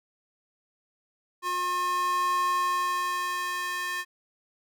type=tone with high-pass filter sweep; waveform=square; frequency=358.8 Hz; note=F4; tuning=47 cents sharp; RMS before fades=-28 dBFS; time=1.42-4.05 s; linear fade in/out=50 ms; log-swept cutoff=860 to 1500 Hz; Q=4; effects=none